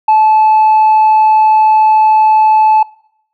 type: tone with tanh clipping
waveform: triangle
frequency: 867 Hz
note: A5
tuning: 26 cents flat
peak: -5 dBFS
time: 0.08-2.83 s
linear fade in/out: 5 ms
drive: 6 dB
effects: noise-tail reverb RT60 0.7 s tail -22 dB re dry